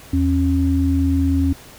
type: tone pair together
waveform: sine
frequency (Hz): 81.16 / 273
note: E2 / C#4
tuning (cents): -26 / -26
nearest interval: octave + major sixth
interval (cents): 2100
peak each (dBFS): -17 / -17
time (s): 0.13-1.53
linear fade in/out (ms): 5
effects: pink hiss -42 dBFS RMS until 1.78 s